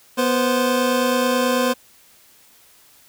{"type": "tone pair together", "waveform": "25% pulse", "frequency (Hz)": [245.5, 520.2], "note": ["B3", "C5"], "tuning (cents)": [-10, -10], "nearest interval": "octave + minor second", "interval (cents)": 1300, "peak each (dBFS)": -16, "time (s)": [0.17, 1.74], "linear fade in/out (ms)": 20, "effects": ["white hiss -52 dBFS RMS until 3.08 s"]}